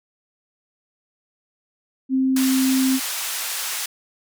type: tone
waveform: sine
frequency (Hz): 263.1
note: C4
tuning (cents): +10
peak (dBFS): -16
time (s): 2.09-3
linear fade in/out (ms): 50
type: band-pass noise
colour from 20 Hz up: white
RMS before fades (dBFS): -27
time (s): 2.36-3.86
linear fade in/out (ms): 5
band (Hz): 870 to 13000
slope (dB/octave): 12
effects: none